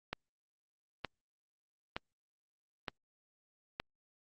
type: click train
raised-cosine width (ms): 0.3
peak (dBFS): -20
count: 5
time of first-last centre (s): 0.13-3.8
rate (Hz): 1.09
effects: Opus 48 kbps